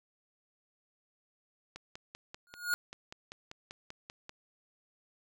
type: click train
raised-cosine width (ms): 0.2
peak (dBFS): -27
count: 14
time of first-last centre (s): 1.76-4.294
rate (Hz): 5.13
type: tone with exponential growth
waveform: square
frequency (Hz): 1437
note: F6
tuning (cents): +49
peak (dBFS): -26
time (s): 2.47-2.74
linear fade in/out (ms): 0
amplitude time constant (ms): 57
effects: none